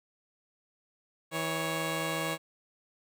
10% pulse tone pair together, 161.9 / 554.4 Hz, E3 / C#5, -31 / 0 cents, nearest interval octave + major sixth, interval 2131 cents, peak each -25 dBFS, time 1.31-2.38 s, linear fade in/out 50 ms, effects none

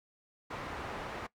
white low-pass noise, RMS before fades -41 dBFS, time 0.5-1.27 s, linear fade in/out 10 ms, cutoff 1300 Hz, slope 12 dB/octave, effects noise-tail reverb RT60 0.1 s tail -19 dB re dry

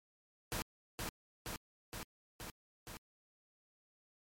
pink noise with echo, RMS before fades -39 dBFS, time 0.52-0.62 s, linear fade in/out 0 ms, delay 470 ms, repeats 5, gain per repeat -2 dB, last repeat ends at 2.97 s, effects MP3 64 kbps

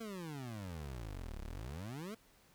25% pulse exponential two-way sweep, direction down then up, 233.1 to 32.7 to 233.1 Hz, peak -39 dBFS, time 0-2.15 s, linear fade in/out 10 ms, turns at 1.42 s, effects pink hiss -67 dBFS RMS until 2.54 s

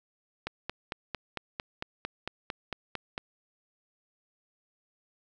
click train, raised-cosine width 0.3 ms, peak -17 dBFS, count 13, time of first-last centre 0.47-3.179 s, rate 4.43 Hz, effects none

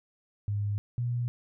sine tone pair in turn, 102.6 / 120.87 Hz, G#2 / B2, -21 / -37 cents, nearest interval minor third, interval 284 cents, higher second, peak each -27 dBFS, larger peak neither, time 0.48-0.78 / 0.98-1.28 s, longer neither, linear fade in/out 0 ms, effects none

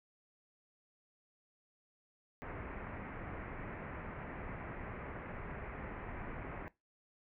pink low-pass noise, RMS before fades -45 dBFS, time 2.42-6.68 s, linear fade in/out 0 ms, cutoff 2300 Hz, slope 48 dB/octave, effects noise-tail reverb RT60 0.2 s tail -19 dB re dry

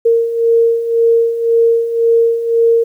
sine beating tone pair, 460 / 461.9 Hz, A#4 / A#4, -23 / -16 cents, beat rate 1.9 Hz, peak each -16 / -10 dBFS, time 0.05-2.84 s, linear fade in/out 10 ms, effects 8-bit

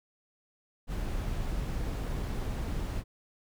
brown noise, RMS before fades -33 dBFS, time 0.87-3.04 s, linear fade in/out 50 ms, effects none

